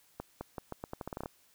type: accelerating click train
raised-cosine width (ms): 1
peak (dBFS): -24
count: 13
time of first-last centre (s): 0.2-1.259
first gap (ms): 210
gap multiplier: 0.82
effects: white hiss -66 dBFS RMS until 1.54 s